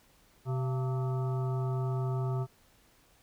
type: harmonic tone with a mistuned harmonic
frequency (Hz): 128.8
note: C3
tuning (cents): -27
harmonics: 1 / 3 / 5 / 7 / 9 / 10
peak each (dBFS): -29 / -39 / -43 / -46 / -48 / -49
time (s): 0.45-2.47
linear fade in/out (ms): 50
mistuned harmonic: 5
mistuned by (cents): +94
effects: pink hiss -64 dBFS RMS until 3.22 s